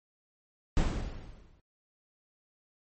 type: noise with exponential decay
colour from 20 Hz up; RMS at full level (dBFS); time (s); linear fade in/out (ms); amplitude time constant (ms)
brown; -23; 0.77-1.6; 0; 180
effects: MP3 32 kbps